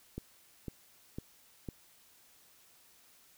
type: click train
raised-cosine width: 3 ms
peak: -26 dBFS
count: 4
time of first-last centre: 0.18-1.688 s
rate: 1.99 Hz
effects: white hiss -63 dBFS RMS until 3.37 s

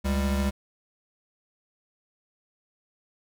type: tone pair together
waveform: square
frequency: 70.5 / 197.68 Hz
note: C#2 / G3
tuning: +30 / +15 cents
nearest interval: octave + tritone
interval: 1785 cents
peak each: -26 / -28 dBFS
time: 0.04-0.51 s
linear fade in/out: 20 ms
effects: none

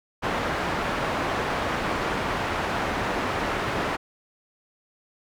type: low-pass noise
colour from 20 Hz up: white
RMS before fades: -27 dBFS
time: 0.22-3.97 s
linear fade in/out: 20 ms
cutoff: 1400 Hz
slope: 12 dB/octave
effects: none

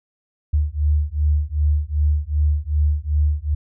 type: beating tone pair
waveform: sine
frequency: 73.42 / 76.02 Hz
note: D2 / D#2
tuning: 0 / -40 cents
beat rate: 2.6 Hz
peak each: -19 dBFS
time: 0.53-3.55 s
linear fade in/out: 10 ms
effects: none

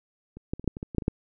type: clicks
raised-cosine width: 3 ms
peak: -29 / -15 / -26 / -27 / -10 / -24 / -20 / -23 / -9 / -22 / -10 dBFS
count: 11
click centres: 0.37 / 0.535 / 0.596 / 0.643 / 0.677 / 0.769 / 0.829 / 0.948 / 0.983 / 1.022 / 1.081 s
effects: none

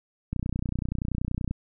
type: click train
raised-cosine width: 5 ms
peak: -16 dBFS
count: 37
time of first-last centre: 0.33-1.51 s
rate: 30.5 Hz
effects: none

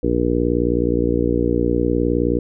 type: harmonic tone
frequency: 59.4 Hz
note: A#1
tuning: 33 cents sharp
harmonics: 1 / 2 / 3 / 4 / 5 / 6 / 7 / 8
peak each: -24 / -26 / -27 / -25 / -21 / -24 / -24 / -23 dBFS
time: 0.03-2.39 s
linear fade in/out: 5 ms
effects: none

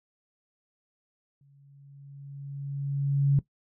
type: tone with exponential growth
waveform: sine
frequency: 140 Hz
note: C#3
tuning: 18 cents sharp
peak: -17 dBFS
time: 1.41-3.39 s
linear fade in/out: 2 ms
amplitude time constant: 430 ms
effects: noise-tail reverb RT60 0.1 s tail -17 dB re dry

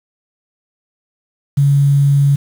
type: tone with quantisation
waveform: sine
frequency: 141 Hz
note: C#3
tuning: 30 cents sharp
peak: -8 dBFS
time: 1.57-2.36 s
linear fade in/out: 10 ms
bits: 6
effects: none

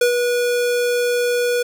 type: tone with ADSR envelope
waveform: square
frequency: 485.7 Hz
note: B4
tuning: 29 cents flat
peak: -12 dBFS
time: 0.01-1.63 s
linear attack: 5 ms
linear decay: 100 ms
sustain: -5 dB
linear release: 10 ms
effects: none

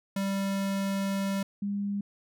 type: tone pair in turn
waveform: square / sine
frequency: 196 / 201.7 Hz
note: G3 / G3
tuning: 0 / +50 cents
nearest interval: unison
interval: 50 cents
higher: second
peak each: -28 dBFS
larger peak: neither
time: 0.16-1.43 / 1.62-2.01 s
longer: first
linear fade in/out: 5 ms
effects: none

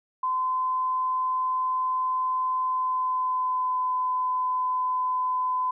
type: tone with pitch glide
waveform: sine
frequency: 1025 to 1013.2 Hz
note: C6 to B5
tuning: -36 to +44 cents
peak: -23 dBFS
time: 0.23-5.71 s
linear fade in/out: 5 ms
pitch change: -20 cents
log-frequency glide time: 2.63-3.81 s
effects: none

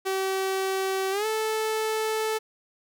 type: tone with pitch glide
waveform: sawtooth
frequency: 383 to 437.4 Hz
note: G4 to A4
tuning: -40 to -10 cents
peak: -21 dBFS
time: 0.05-2.39 s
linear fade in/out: 20 ms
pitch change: +230 cents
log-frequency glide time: 1.11-1.26 s
effects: none

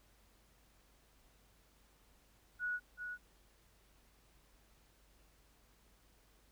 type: tone with echo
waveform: sine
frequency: 1464 Hz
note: F#6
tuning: 19 cents flat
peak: -35 dBFS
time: 2.59-2.8 s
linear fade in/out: 50 ms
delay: 380 ms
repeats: 1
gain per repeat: -6 dB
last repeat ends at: 3.18 s
effects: added 50 Hz sine -69 dBFS peak until 6.51 s + pink hiss -70 dBFS RMS until 6.51 s

